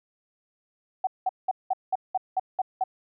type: tone bursts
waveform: sine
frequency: 753 Hz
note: F#5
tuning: 30 cents sharp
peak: -21 dBFS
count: 9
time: 1.04-2.839 s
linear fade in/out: 5 ms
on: 31 ms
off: 190 ms
effects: none